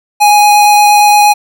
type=tone with vibrato; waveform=square; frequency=830.6 Hz; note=G#5; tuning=in tune; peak=-4 dBFS; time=0.2-1.34 s; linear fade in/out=20 ms; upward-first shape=triangle; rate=8.6 Hz; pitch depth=10 cents each way; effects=none